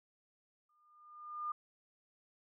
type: tone with exponential growth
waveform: sine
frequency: 1209 Hz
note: D6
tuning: 50 cents sharp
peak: -34 dBFS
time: 0.69-1.52 s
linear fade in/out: 5 ms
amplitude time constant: 180 ms
effects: none